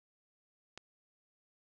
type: click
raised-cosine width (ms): 0.2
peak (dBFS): -28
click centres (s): 0.776
effects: resampled to 24000 Hz